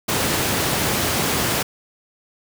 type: high-pass noise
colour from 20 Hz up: pink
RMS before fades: -21 dBFS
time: 0.08-1.63 s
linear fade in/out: 10 ms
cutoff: 100 Hz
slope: 12 dB/octave
effects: none